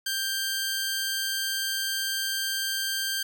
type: tone pair together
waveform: 15% pulse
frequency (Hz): 1580 / 4451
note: G6 / C#8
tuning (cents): +13 / +6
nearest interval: octave + tritone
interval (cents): 1793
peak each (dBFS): -21 / -28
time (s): 0.06-3.23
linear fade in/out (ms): 5
effects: none